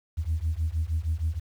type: beating tone pair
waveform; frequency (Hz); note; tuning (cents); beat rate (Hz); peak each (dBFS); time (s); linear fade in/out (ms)
sine; 77 / 83.4; D#2 / E2; -17 / +21; 6.4; -27; 0.17-1.4; 20
effects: tanh soft clip ceiling -19 dBFS + 9-bit